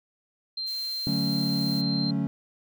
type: tone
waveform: sine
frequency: 4154 Hz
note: C8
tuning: 13 cents flat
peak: -29 dBFS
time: 0.57-2.11 s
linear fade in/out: 5 ms
type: noise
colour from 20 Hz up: blue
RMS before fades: -44 dBFS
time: 0.66-1.82 s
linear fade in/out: 20 ms
type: chord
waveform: triangle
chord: D major seventh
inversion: none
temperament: equal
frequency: 146.83 / 185 / 220 / 277.2 Hz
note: D3 / F#3 / A3 / C#4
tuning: 0 / 0 / 0 / 0 cents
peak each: -28 dBFS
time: 1.07-2.27 s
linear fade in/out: 0 ms
effects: none